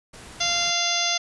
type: noise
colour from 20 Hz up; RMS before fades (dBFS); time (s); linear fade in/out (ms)
pink; -43; 0.13-0.71; 10
type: harmonic tone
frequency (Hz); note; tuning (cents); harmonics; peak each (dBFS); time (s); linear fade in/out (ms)
693; F5; -14; 1 / 2 / 3 / 4 / 5 / 6 / 7 / 8 / 9; -30 / -33 / -30 / -31 / -27 / -33 / -28 / -33 / -28; 0.4-1.18; 10
effects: resampled to 24000 Hz